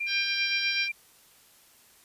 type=tone with pitch glide; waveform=sine; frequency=2388 to 2374 Hz; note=D7 to D7; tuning=+28 to +18 cents; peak=-28 dBFS; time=0-0.92 s; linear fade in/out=10 ms; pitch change=-10 cents; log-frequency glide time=0.29-0.35 s
type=harmonic tone; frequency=794 Hz; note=G5; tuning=22 cents sharp; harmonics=2 / 3 / 4 / 5 / 6 / 7; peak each=-35 / -35 / -35 / -35 / -35 / -35 dBFS; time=0.06-0.89 s; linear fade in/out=50 ms
effects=white hiss -58 dBFS RMS until 2.04 s + resampled to 32000 Hz